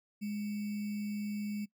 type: tone with sample-and-hold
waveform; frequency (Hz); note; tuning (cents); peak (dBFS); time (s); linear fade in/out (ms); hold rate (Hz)
sine; 207.7; G#3; 0; -34; 0.21-1.66; 20; 2450
effects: noise-tail reverb RT60 0.1 s tail -21 dB re dry